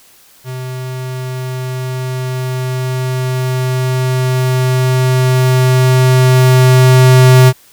square tone with level ramp, 128.5 Hz, C3, 31 cents flat, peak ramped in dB -22 to -3 dBFS, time 0.44-7.53 s, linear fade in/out 50 ms, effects white hiss -45 dBFS RMS until 7.72 s

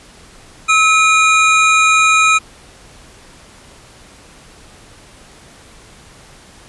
square tone pair together, 1291 / 2437 Hz, E6 / D#7, -37 / -37 cents, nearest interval major seventh, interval 1100 cents, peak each -12 dBFS, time 0.68-2.39 s, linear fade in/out 20 ms, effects pink hiss -42 dBFS RMS until 6.68 s + resampled to 24000 Hz

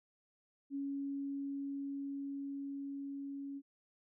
sine tone with level ramp, 278.4 Hz, C#4, 8 cents sharp, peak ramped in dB -36 to -41 dBFS, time 0.7-3.62 s, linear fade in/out 50 ms, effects none

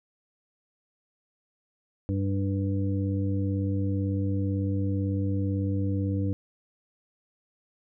harmonic tone, 98 Hz, G2, in tune, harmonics 1 / 2 / 3 / 5, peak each -26 / -33 / -31 / -38 dBFS, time 2.09-6.33 s, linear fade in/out 0 ms, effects none

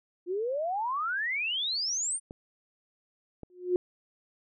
sine exponential sweep, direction up, 340.5 to 9310 Hz, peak -28 dBFS, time 0.26-2.2 s, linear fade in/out 50 ms
clicks, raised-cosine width 2 ms, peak -28 dBFS, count 2, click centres 2.309 / 3.433 s
sine tone with exponential growth, 360.2 Hz, F#4, 46 cents flat, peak -19 dBFS, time 3.5-3.76 s, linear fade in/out 1 ms, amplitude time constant 55 ms
effects none

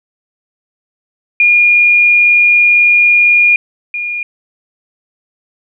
sine tone pair in turn, 2426 / 2426 Hz, D#7 / D#7, -44 / -44 cents, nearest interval unison, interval 0 cents, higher neither, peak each -5 / -16 dBFS, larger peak first, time 1.4-3.56 / 3.94-4.23 s, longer first, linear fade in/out 2 ms, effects none

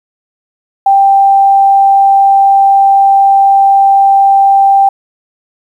sine tone, 787 Hz, G5, 7 cents sharp, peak -3 dBFS, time 0.86-4.89 s, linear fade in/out 5 ms, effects 7-bit

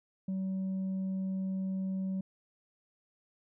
sine tone with tanh clipping, 190 Hz, F#3, 46 cents sharp, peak -32 dBFS, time 0.28-2.21 s, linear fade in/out 5 ms, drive 2 dB, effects none

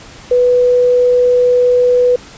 sine tone, 493.9 Hz, B4, in tune, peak -7 dBFS, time 0.31-2.16 s, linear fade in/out 5 ms, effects pink hiss -36 dBFS RMS until 2.37 s + resampled to 16000 Hz

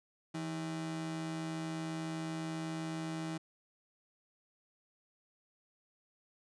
45% pulse ring-modulated tone, 241.9 Hz, B3, 36 cents flat, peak -34 dBFS, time 0.34-3.38 s, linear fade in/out 10 ms, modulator 77 Hz, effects resampled to 22050 Hz

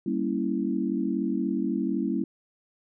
sine chord, G diminished seventh, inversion none, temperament equal, 196 / 233.1 / 277.2 / 329.6 Hz, G3 / Bb3 / Db4 / Fb4, 0 / 0 / 0 / 0 cents, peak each -30 dBFS, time 0.06-2.24 s, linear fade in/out 5 ms, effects none

